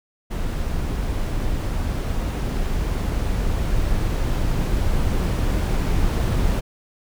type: noise with level ramp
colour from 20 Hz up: brown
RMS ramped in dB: -24 to -19 dBFS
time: 0.3-6.61 s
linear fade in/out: 20 ms
effects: none